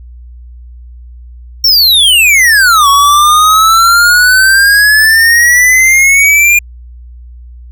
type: exponential two-way sweep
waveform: square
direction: down then up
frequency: 5588 to 1108.7 to 2425 Hz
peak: -4 dBFS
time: 1.64-6.59 s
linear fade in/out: 5 ms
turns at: 2.88 s
effects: added 60 Hz sine -28 dBFS peak until 7.71 s